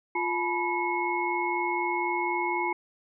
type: tone cluster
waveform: sine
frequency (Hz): 349.9 / 858 / 982 / 2177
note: F4 / A5 / B5 / C#7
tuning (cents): +3 / -44 / -10 / -32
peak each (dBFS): -31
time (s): 0.15-2.73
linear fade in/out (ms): 5
effects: none